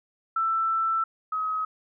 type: tone pair in turn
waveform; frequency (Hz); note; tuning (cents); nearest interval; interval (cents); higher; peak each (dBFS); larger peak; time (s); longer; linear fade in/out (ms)
sine; 1330 / 1271.7; E6 / D#6; +15 / +37; minor second; 78; first; -22 / -25; first; 0.36-1.04 / 1.32-1.65; first; 5
effects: none

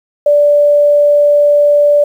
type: tone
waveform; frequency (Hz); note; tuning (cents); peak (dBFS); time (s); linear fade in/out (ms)
sine; 584; D5; -10; -5; 0.26-2.04; 5
effects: 7-bit

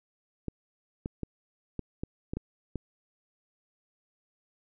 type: clicks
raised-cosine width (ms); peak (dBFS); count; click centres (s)
3; -20; 8; 0.483 / 1.059 / 1.233 / 1.793 / 2.035 / 2.335 / 2.37 / 2.757
effects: none

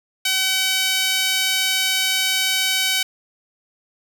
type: tone with high-pass filter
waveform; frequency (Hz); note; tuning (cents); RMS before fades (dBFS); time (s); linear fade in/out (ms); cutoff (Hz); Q
sawtooth; 759; F#5; +44; -20; 0.25-3.03; 5; 2700; 1.4
effects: none

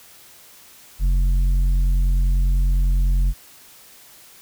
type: tone with tanh clipping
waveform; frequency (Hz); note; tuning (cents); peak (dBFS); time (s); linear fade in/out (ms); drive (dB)
sine; 45.05; F#1; -45; -16; 0.99-3.34; 50; 7
effects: white hiss -47 dBFS RMS until 4.41 s

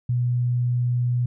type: tone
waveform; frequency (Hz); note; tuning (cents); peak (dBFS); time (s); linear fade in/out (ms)
sine; 122.5; B2; -14; -19; 0.09-1.26; 5
effects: none

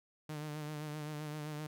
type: tone with vibrato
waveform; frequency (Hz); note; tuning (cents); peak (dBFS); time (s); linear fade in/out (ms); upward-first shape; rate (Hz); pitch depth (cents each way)
sawtooth; 151.1; D3; +50; -36; 0.29-1.67; 5; sine; 7.7; 38
effects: none

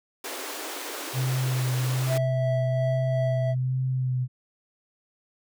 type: high-pass noise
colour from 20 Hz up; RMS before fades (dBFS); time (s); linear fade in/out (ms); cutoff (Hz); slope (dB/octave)
pink; -35; 0.24-2.18; 5; 270; 96
type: tone with vibrato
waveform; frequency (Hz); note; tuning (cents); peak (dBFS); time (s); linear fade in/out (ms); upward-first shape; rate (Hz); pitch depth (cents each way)
sine; 128.3; C3; -34; -23; 1.13-4.28; 50; sine; 1.2; 23
type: tone with tremolo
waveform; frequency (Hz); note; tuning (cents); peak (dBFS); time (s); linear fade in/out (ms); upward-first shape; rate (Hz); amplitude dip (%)
triangle; 655; E5; -11; -23; 2.07-3.55; 50; sine; 2.8; 30
effects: none

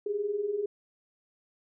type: tone pair together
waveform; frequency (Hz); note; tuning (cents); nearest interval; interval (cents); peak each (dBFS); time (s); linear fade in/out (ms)
sine; 393.5 / 414; G4 / G#4; +7 / -5; minor second; 88; -35 / -29; 0.06-0.66; 5
effects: none

